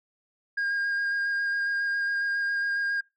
sine tone with vibrato, 1619 Hz, G#6, 45 cents flat, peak -22 dBFS, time 0.57-3.01 s, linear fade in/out 10 ms, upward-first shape square, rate 7.3 Hz, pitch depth 9 cents each way, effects noise-tail reverb RT60 0.2 s tail -21 dB re dry + tanh soft clip ceiling -24 dBFS

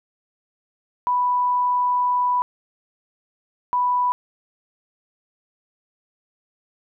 sine tone bursts at uneven times, 987.8 Hz, B5, in tune, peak -17 dBFS, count 2, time 1.07-2.42 / 3.73-4.12 s, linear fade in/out 0 ms, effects none

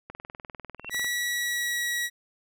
click train, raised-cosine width 0.5 ms, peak -24 dBFS, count 20, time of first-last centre 0.1-1.045 s, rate 20.1 Hz
sine tone with exponential growth, 2720 Hz, F7, 46 cents flat, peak -30 dBFS, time 0.78-0.89 s, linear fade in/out 1 ms, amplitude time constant 23 ms
sawtooth tone with pitch glide, 1941 to 1920.9 Hz, B6 to B6, -31 to -49 cents, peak -23 dBFS, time 0.9-2.1 s, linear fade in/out 50 ms, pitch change -18 cents, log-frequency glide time 1.03-1.83 s
effects none

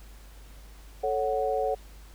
sine chord, F# minor, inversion first, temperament equal, 440 / 554.4 / 740 Hz, A4 / C#5 / F#5, 0 / 0 / 0 cents, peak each -29 dBFS, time 1.03-1.75 s, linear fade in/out 10 ms, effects added 50 Hz sine -46 dBFS peak until 2.14 s + pink hiss -55 dBFS RMS until 2.14 s

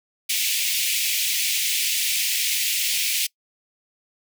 pink high-pass noise, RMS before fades -23 dBFS, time 0.29-3.27 s, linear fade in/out 10 ms, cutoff 2200 Hz, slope 48 dB/octave, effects noise-tail reverb RT60 0.1 s tail -24 dB re dry

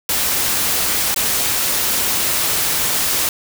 white noise with dropouts, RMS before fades -18 dBFS, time 0.09-3.29 s, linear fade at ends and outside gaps 2 ms, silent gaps 1.145-1.161 s, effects none

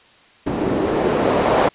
blue noise with low-pass filter sweep, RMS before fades -18 dBFS, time 0.46-1.69 s, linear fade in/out 10 ms, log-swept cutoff 310 to 630 Hz, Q 1.3, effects white hiss -50 dBFS RMS until 1.74 s + resampled to 8000 Hz

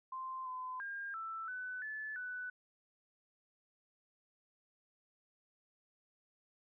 sine tone with pitch steps, 1043 / 1020 / 1610 / 1326 / 1500 / 1734 / 1492 Hz, C6 / C6 / G6 / E6 / F#6 / A6 / F#6, -6 / -44 / +46 / +10 / +23 / -26 / +14 cents, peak -40 dBFS, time 0.12-2.5 s, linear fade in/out 5 ms, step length 340 ms, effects none

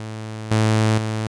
sawtooth tone with level steps, 109.4 Hz, A2, 9 cents flat, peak -25 / -11 / -18 dBFS, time 0-1.27 s, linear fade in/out 0 ms, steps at 0.51 / 0.98 s, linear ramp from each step 2 ms, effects resampled to 22050 Hz

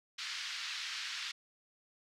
white band-pass noise, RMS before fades -41 dBFS, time 0.18-1.32 s, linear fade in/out 10 ms, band 1400 to 4900 Hz, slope 24 dB/octave, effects none

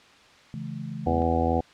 sine chord, A major, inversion first, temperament equal with one note detuned, 138.59 / 164.81 / 215.2 Hz, C#3 / E3 / A3, 0 / 0 / -38 cents, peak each -36 dBFS, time 0.54-1.22 s, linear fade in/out 0 ms
harmonic tone, 82.8 Hz, E2, 8 cents sharp, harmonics 1 / 2 / 3 / 4 / 5 / 6 / 7 / 8 / 9 / 10, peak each -27 / -34 / -28 / -31 / -36 / -28 / -35 / -38 / -27 / -35 dBFS, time 1.06-1.61 s, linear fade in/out 10 ms
effects white hiss -53 dBFS RMS until 1.73 s + low-pass 4000 Hz 12 dB/octave

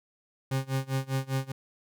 40% pulse tone with tremolo, 133.6 Hz, C3, 36 cents sharp, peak -24 dBFS, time 0.51-1.52 s, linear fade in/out 5 ms, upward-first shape sine, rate 5 Hz, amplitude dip 95%, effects none

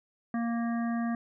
harmonic tone, 233.1 Hz, A#3, in tune, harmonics 1 / 3 / 5 / 7 / 8, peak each -28 / -38 / -42 / -45 / -46 dBFS, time 0.34-1.15 s, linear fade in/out 2 ms, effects none

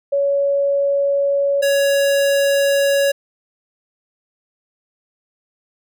sine / square tone pair in turn, 561 / 559 Hz, C#5 / C#5, +21 / +14 cents, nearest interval unison, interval 7 cents, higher first, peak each -14 dBFS, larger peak neither, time 0.12-1.62 / 1.62-3.12 s, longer neither, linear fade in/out 10 ms, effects none

